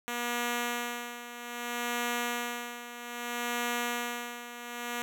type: tone with tremolo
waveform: 5% pulse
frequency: 240 Hz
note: B3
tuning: 49 cents flat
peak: -18 dBFS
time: 0.08-5.02 s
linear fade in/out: 0 ms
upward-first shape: sine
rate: 0.62 Hz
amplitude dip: 75%
effects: none